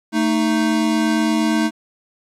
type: tone pair together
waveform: square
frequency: 222.5 / 311.1 Hz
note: A3 / D#4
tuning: +20 / 0 cents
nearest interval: tritone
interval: 580 cents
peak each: -19 dBFS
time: 0.12-1.71 s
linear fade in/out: 50 ms
effects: low-pass 9000 Hz 12 dB/octave + 9-bit

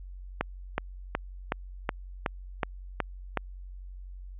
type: click train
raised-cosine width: 0.5 ms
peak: -11 dBFS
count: 9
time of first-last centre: 0.41-3.373 s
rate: 2.7 Hz
effects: added 46 Hz sine -40 dBFS peak until 4.39 s + resampled to 8000 Hz

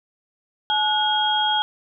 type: tone cluster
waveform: sine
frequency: 852 / 1459 / 3267 Hz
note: G#5 / F#6 / G#7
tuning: +44 / -25 / -29 cents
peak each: -21 / -27 / -21 dBFS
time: 0.7-1.62 s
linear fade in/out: 0 ms
effects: none

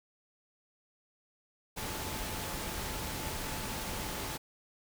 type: tone in noise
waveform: sine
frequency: 871 Hz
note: A5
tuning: 18 cents flat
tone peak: -48 dBFS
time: 1.76-4.38 s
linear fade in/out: 20 ms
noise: pink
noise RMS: -38 dBFS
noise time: 1.76-4.38 s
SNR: -13 dB
effects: none

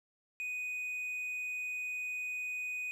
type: tone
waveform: triangle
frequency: 2489 Hz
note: D#7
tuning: in tune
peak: -34 dBFS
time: 0.4-2.91 s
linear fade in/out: 0 ms
effects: none

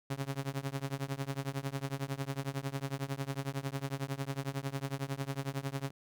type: tone with tremolo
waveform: sawtooth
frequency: 137.4 Hz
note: C#3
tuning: 15 cents flat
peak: -27 dBFS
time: 0.1-5.91 s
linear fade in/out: 5 ms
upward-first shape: triangle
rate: 11 Hz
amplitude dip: 100%
effects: none

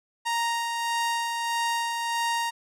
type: tone with tremolo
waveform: sawtooth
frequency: 932.3 Hz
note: A#5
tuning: in tune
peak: -20 dBFS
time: 0.25-2.51 s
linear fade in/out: 20 ms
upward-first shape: sine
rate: 1.6 Hz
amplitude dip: 35%
effects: low-pass 11000 Hz 12 dB/octave

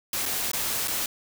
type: noise with dropouts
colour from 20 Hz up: white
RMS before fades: -28 dBFS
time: 0.13-1.06 s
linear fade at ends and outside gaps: 2 ms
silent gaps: 0.256-0.26 / 0.516-0.533 / 0.875-0.88 s
effects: none

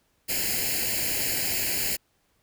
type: noise with comb filter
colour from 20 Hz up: white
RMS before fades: -27 dBFS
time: 0.28-1.97 s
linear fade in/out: 20 ms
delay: 0.42 ms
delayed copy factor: +0.9
effects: pink hiss -69 dBFS RMS until 2.42 s

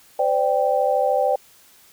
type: chord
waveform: sine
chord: C suspended second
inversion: none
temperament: equal with one note detuned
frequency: 514 / 587.3 / 784 Hz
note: C5 / D5 / G5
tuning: -31 / 0 / 0 cents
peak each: -21 dBFS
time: 0.19-1.36 s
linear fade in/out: 5 ms
effects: white hiss -52 dBFS RMS until 1.92 s

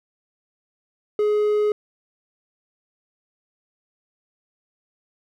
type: tone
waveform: triangle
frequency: 420 Hz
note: G#4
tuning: 19 cents sharp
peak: -15 dBFS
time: 1.19-1.72 s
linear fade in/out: 2 ms
effects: none

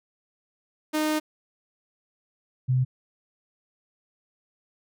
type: tone pair in turn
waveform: sawtooth / sine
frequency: 307.6 / 128.29 Hz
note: D#4 / C3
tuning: -20 / -34 cents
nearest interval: octave + minor third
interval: 1514 cents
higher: first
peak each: -19 dBFS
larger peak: neither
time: 0.93-1.2 / 2.68-2.85 s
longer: first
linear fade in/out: 20 ms
effects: none

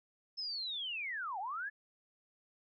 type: linear two-way sweep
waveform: sine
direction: down then up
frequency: 5274 to 719 to 1752 Hz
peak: -37 dBFS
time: 0.37-1.7 s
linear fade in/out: 20 ms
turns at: 1.39 s
effects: none

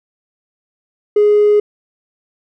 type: tone with hard clipping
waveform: sine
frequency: 416.6 Hz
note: G#4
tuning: 5 cents sharp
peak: -8 dBFS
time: 1.16-1.6 s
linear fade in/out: 5 ms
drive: 1 dB
effects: none

